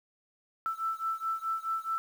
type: beating tone pair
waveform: sine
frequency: 1324 / 1328.7 Hz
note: E6 / E6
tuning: +7 / +13 cents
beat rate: 4.7 Hz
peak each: -33 / -34 dBFS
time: 0.66-1.98 s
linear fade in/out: 0 ms
effects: 9-bit